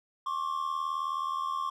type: tone pair together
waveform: triangle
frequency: 1073.9 / 1153 Hz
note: C6 / D6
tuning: +45 / -32 cents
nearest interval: minor second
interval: 123 cents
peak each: -30 / -32 dBFS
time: 0.26-1.7 s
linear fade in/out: 5 ms
effects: none